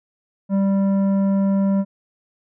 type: tone with tanh clipping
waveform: triangle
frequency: 196 Hz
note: G3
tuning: in tune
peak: -17 dBFS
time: 0.49-1.85 s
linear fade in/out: 50 ms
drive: 14 dB
effects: none